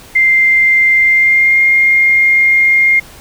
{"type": "tone with pitch glide", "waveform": "sine", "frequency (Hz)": [2093, 2123], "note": ["C7", "C7"], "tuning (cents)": [0, 25], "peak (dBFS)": -6, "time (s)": [0.15, 3], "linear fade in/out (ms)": 10, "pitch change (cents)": 25, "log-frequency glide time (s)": [1.02, 1.59], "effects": ["pink hiss -37 dBFS RMS until 3.2 s"]}